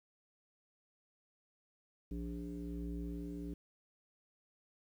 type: tone with frequency modulation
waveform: sine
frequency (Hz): 174.61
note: F3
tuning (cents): 0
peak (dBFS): -39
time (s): 2.11-3.54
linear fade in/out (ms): 5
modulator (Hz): 116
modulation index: 1.5
effects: 11-bit